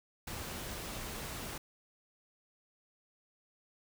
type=noise; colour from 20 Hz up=pink; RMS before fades=-42 dBFS; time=0.27-1.58 s; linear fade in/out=5 ms; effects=none